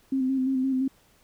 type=tone with vibrato; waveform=sine; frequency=263 Hz; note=C4; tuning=9 cents sharp; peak=-22 dBFS; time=0.12-0.88 s; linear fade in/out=5 ms; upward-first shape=square; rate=5.8 Hz; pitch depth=29 cents each way; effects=pink hiss -61 dBFS RMS until 1.23 s